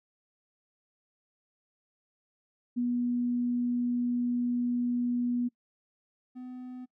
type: tone pair in turn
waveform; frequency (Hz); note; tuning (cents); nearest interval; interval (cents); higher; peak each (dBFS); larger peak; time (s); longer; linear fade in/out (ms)
sine / triangle; 243.2 / 251.8; B3 / B3; -26 / +34; minor second; 60; second; -26 / -37; first; 2.76-5.49 / 6.35-6.86; first; 20
effects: noise-tail reverb RT60 0.1 s tail -23 dB re dry